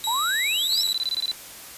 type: tone with pitch glide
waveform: sawtooth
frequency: 3860 to 3891 Hz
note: B7 to B7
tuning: -40 to -27 cents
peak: -22 dBFS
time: 0.04-0.93 s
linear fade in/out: 0 ms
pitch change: +13 cents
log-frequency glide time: 0.55-0.72 s
type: exponential sweep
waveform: sine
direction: up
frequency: 854 to 5600 Hz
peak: -23 dBFS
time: 0.07-0.83 s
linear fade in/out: 5 ms
type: tone bursts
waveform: sine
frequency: 3991 Hz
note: B7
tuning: 17 cents sharp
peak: -22 dBFS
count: 11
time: 0.72-1.314 s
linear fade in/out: 0 ms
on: 34 ms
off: 22 ms
type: click train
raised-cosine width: 0.3 ms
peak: -25 dBFS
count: 5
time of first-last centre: 0.73-1.317 s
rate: 6.81 Hz
effects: white hiss -41 dBFS RMS until 1.77 s + resampled to 32000 Hz

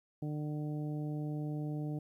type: harmonic tone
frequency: 150 Hz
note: D3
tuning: 37 cents sharp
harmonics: 1 / 2 / 3 / 4 / 5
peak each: -36 / -40 / -49 / -51 / -53 dBFS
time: 0.22-1.99 s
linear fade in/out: 5 ms
effects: 12-bit

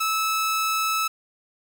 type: tone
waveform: sawtooth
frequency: 1305 Hz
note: E6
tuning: 18 cents flat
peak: -18 dBFS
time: 0-1.08 s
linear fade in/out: 10 ms
effects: 8-bit

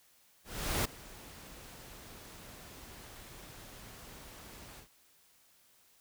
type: noise with ADSR envelope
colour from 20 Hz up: pink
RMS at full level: -31 dBFS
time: 0.44-4.88 s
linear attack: 410 ms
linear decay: 7 ms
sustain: -20 dB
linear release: 98 ms
effects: white hiss -66 dBFS RMS until 6 s

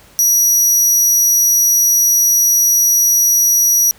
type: tone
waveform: sawtooth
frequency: 5800 Hz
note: F#8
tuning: 35 cents flat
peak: -7 dBFS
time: 0.19-3.91 s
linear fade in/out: 0 ms
effects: pink hiss -45 dBFS RMS until 3.98 s

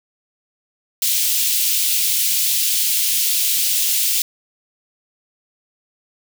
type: high-pass noise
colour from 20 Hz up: white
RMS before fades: -18 dBFS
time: 1.02-4.22 s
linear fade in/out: 2 ms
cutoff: 2700 Hz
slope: 24 dB/octave
effects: none

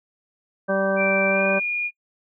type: harmonic tone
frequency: 194.3 Hz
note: G3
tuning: 15 cents flat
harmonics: 1 / 2 / 3 / 4 / 5 / 6 / 8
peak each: -26 / -29 / -21 / -33 / -35 / -32 / -27 dBFS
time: 0.68-1.6 s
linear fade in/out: 20 ms
type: tone with pitch glide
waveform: sine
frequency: 2349 to 2430 Hz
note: D7 to D#7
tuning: 0 to -42 cents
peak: -22 dBFS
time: 0.96-1.91 s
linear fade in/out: 50 ms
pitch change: +58 cents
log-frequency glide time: 1.29-1.46 s
effects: noise-tail reverb RT60 0.1 s tail -25 dB re dry

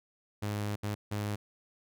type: tone bursts at uneven times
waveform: sawtooth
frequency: 103.83 Hz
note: G#2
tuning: in tune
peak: -28 dBFS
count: 3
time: 0.42-0.76 / 0.83-0.95 / 1.11-1.36 s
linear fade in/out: 10 ms
effects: none

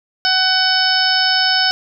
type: harmonic tone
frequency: 750 Hz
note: F#5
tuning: 23 cents sharp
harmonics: 1 / 2 / 3 / 4 / 5 / 6 / 7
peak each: -21 / -18 / -28 / -21 / -26 / -23 / -16 dBFS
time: 0.25-1.71 s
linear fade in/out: 0 ms
effects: none

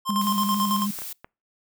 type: tone with tremolo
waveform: square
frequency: 1054 Hz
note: C6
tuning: 12 cents sharp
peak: -22 dBFS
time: 0.05-0.87 s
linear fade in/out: 50 ms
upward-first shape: square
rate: 9.1 Hz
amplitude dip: 60%
type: tone with vibrato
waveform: sine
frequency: 202.3 Hz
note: G#3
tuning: 45 cents flat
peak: -24 dBFS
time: 0.09-0.91 s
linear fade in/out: 5 ms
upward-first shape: square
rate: 13 Hz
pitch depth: 32 cents each way
type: noise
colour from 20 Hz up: blue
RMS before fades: -35 dBFS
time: 0.21-1.13 s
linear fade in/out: 5 ms
type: clicks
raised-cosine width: 0.5 ms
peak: -24 dBFS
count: 3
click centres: 0.988 / 1.019 / 1.245 s
effects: noise-tail reverb RT60 0.3 s tail -26 dB re dry

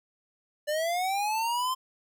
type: linear sweep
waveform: square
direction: up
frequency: 586 to 1046.5 Hz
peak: -27 dBFS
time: 0.67-1.75 s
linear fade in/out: 20 ms
effects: none

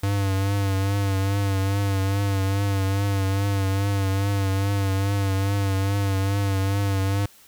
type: tone with vibrato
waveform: square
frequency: 98.3 Hz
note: G2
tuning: 5 cents sharp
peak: -21 dBFS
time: 0.03-7.26 s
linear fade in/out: 5 ms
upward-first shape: triangle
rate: 2.4 Hz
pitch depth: 47 cents each way
effects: white hiss -52 dBFS RMS until 7.47 s

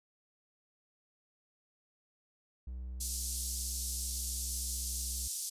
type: tone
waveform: triangle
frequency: 62.4 Hz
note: B1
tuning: 19 cents sharp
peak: -37 dBFS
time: 2.67-5.28 s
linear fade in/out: 5 ms
type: band-pass noise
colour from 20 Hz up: white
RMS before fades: -39 dBFS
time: 3-5.5 s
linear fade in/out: 10 ms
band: 4900 to 11000 Hz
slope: 24 dB/octave
effects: resampled to 32000 Hz

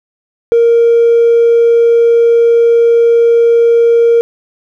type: tone with hard clipping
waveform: sine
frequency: 466.2 Hz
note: A#4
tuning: in tune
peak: -5 dBFS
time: 0.52-4.21 s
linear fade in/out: 0 ms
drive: 1 dB
effects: none

